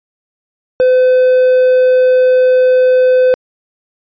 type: tone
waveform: triangle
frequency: 509 Hz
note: C5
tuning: 48 cents flat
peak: -4 dBFS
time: 0.8-3.34 s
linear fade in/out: 0 ms
effects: resampled to 11025 Hz